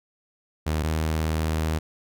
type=tone pair in turn; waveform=sawtooth; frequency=77.78 / 78.96 Hz; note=D#2 / D#2; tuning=0 / +26 cents; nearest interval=unison; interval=26 cents; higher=second; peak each=-19 dBFS; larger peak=neither; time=0.66-0.83 / 0.83-1.79 s; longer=second; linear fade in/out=10 ms; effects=none